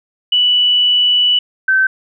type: tone pair in turn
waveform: sine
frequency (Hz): 2960 / 1542.4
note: F#7 / G6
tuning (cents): 0 / -28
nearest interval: major seventh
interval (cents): 1128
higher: first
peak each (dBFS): -9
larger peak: neither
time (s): 0.32-1.39 / 1.68-1.87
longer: first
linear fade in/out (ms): 5
effects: none